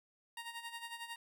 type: tone with tremolo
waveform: 15% pulse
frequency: 932.3 Hz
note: A#5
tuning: in tune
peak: -35 dBFS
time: 0.37-1.16 s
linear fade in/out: 2 ms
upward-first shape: sine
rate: 11 Hz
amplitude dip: 70%
effects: none